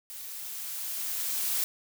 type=noise with level ramp; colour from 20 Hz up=blue; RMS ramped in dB=-42 to -28 dBFS; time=0.1-1.64 s; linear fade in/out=0 ms; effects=none